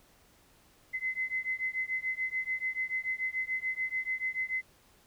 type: beating tone pair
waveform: sine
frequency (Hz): 2043 / 2049.9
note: C7 / C7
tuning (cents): -42 / -36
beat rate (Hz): 6.9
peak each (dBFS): -34 / -34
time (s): 0.93-4.62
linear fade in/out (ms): 20
effects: pink hiss -63 dBFS RMS until 5.06 s